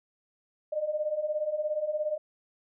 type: beating tone pair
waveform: sine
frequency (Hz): 595 / 612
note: D5 / D#5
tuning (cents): +22 / -29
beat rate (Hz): 17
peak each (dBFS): -33 / -29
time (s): 0.72-2.18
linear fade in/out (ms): 10
effects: none